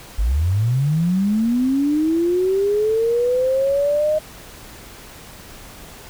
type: linear sweep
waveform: sine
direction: up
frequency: 46.25 to 622.3 Hz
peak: -15 dBFS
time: 0.18-4.19 s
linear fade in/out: 10 ms
effects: pink hiss -40 dBFS RMS until 6.09 s